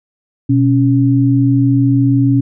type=tone pair together; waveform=sine; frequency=123.47 / 277.2 Hz; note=B2 / C#4; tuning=0 / 0 cents; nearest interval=octave + major second; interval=1400 cents; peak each=-11 dBFS; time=0.49-2.41 s; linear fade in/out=10 ms; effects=none